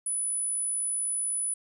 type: tone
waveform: sine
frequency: 9956 Hz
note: D#9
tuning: in tune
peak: -27 dBFS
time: 0.06-1.54 s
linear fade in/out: 5 ms
effects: none